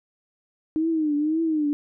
sine tone with vibrato, 309.6 Hz, D#4, 9 cents flat, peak -20 dBFS, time 0.76-1.73 s, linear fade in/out 0 ms, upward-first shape triangle, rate 1.9 Hz, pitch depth 120 cents each way, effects none

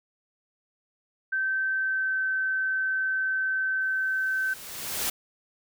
sine tone with pitch glide, 1548 to 1538.2 Hz, G6 to G6, -22 to -33 cents, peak -24 dBFS, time 1.32-4.54 s, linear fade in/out 10 ms, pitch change -11 cents, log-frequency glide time 1.76-2.21 s
white noise with exponential growth, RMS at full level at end -27 dBFS, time 3.81-5.1 s, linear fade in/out 5 ms, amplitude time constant 280 ms
effects none

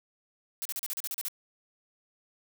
blue noise bursts, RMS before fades -34 dBFS, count 10, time 0.62-1.283 s, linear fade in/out 0 ms, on 33 ms, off 37 ms, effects none

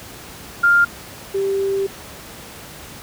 sine tone pair in turn, 1400 / 391.5 Hz, F6 / G4, +4 / -2 cents, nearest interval octave + minor seventh, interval 2206 cents, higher first, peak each -10 / -17 dBFS, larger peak first, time 0.63-0.85 / 1.34-1.87 s, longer second, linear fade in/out 10 ms, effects pink hiss -37 dBFS RMS until 3.02 s + high-pass 60 Hz 12 dB/octave

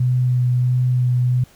sine tone with vibrato, 125.1 Hz, B2, 23 cents sharp, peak -14 dBFS, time 0-1.44 s, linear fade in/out 5 ms, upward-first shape sine, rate 1.5 Hz, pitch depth 13 cents each way, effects pink hiss -51 dBFS RMS until 1.55 s

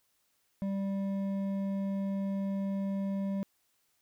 triangle tone with hard clipping, 196 Hz, G3, in tune, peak -32 dBFS, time 0.62-3.43 s, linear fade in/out 0 ms, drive 11 dB, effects white hiss -74 dBFS RMS until 4.01 s

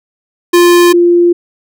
square / sine tone pair in turn, 349.2 / 347.5 Hz, F4 / F4, 0 / -9 cents, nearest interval unison, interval 9 cents, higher first, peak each -4 dBFS, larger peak neither, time 0.53-0.93 / 0.93-1.33 s, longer neither, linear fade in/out 10 ms, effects none

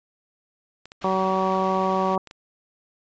clicks, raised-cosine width 0.2 ms, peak -24 dBFS, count 5, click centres 0.856 / 0.919 / 1.522 / 2.273 / 2.311 s
white low-pass noise, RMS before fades -42 dBFS, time 1.01-2.16 s, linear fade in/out 10 ms, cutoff 2900 Hz, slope 12 dB/octave
harmonic tone, 189.3 Hz, F#3, 40 cents sharp, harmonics 1 / 2 / 3 / 4 / 5 / 6, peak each -27 / -27 / -27 / -27 / -27 / -27 dBFS, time 1.04-2.18 s, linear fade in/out 2 ms
effects resampled to 16000 Hz

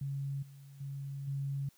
sine tone with level steps, 138.59 Hz, C#3, in tune, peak -34 / -50 / -38 / -33 dBFS, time 0.01-1.69 s, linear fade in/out 5 ms, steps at 0.42 / 0.8 / 1.27 s, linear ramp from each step 10 ms, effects white hiss -67 dBFS RMS until 1.77 s

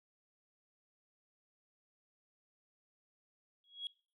sine tone with exponential growth, 3317 Hz, G#7, 3 cents flat, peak -34 dBFS, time 3.64-3.87 s, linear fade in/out 1 ms, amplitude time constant 50 ms, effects noise-tail reverb RT60 0.4 s tail -23 dB re dry + tanh soft clip ceiling -33 dBFS

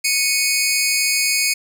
15% pulse tone pair together, 2216 / 2489 Hz, C#7 / D#7, -1 / 0 cents, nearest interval major second, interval 201 cents, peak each -12 / -13 dBFS, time 0.04-1.54 s, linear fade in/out 10 ms, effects none

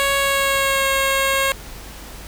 10% pulse tone with pitch glide, 554.4 to 542.4 Hz, C#5 to C#5, 0 to -38 cents, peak -8 dBFS, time 0-1.52 s, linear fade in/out 0 ms, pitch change -38 cents, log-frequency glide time 0.17-0.87 s, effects added 50 Hz sine -37 dBFS peak until 2.27 s + pink hiss -38 dBFS RMS until 2.27 s

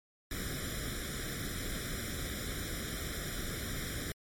pink noise with comb filter, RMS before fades -38 dBFS, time 0.31-4.12 s, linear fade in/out 2 ms, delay 0.55 ms, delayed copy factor +0.95, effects MP3 64 kbps

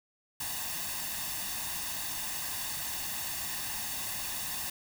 white noise with comb filter, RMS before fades -36 dBFS, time 0.4-4.7 s, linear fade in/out 5 ms, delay 1.1 ms, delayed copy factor +0.65, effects none

